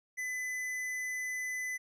triangle tone with tanh clipping, 2008 Hz, B6, 28 cents sharp, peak -36 dBFS, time 0.17-1.78 s, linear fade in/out 20 ms, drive 17 dB, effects none

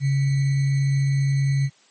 sine tone with sample-and-hold, 137.7 Hz, C#3, 11 cents flat, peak -17 dBFS, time 0-1.7 s, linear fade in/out 50 ms, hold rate 2100 Hz, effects white hiss -56 dBFS RMS until 1.9 s + MP3 32 kbps

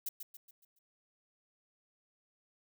violet noise with echo, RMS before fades -37 dBFS, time 0.06-0.09 s, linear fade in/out 5 ms, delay 140 ms, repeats 5, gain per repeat -7 dB, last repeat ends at 0.79 s, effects none

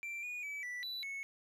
triangle tone with pitch steps, 2352 / 2454 / 2295 / 1968 / 3966 / 2202 Hz, D7 / D#7 / D7 / B6 / B7 / C#7, +2 / -25 / -40 / -7 / +7 / -12 cents, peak -38 dBFS, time 0.03-1.23 s, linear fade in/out 0 ms, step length 200 ms, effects none

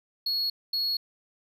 triangle tone bursts at uneven times, 4336 Hz, C#8, 39 cents flat, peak -24 dBFS, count 2, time 0.26-0.5 / 0.73-0.97 s, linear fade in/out 5 ms, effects none

